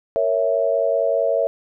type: chord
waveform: sine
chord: A# diminished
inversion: none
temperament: equal with one note detuned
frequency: 463.7 / 554.4 / 659.3 Hz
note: A#4 / C#5 / E5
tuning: -9 / 0 / 0 cents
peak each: -23 / -20 / -20 dBFS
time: 0.16-1.47 s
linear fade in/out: 0 ms
effects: none